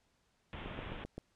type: low-pass noise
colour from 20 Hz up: pink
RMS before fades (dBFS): -45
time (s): 0.53-1.04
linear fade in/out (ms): 0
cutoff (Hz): 3500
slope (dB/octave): 96
type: click train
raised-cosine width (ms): 2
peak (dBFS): -29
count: 5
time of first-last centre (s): 0.66-1.18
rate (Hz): 7.69
effects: pink hiss -75 dBFS RMS until 1.35 s + low-pass 8000 Hz 12 dB/octave